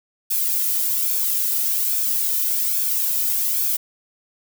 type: noise with flanger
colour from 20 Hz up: violet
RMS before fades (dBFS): -21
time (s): 0.3-3.77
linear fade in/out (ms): 10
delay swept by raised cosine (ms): 1 to 1.83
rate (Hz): 1.2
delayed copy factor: -0.55
effects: none